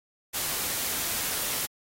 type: noise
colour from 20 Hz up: white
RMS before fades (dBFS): -30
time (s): 0.33-1.67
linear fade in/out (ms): 20
effects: AAC 48 kbps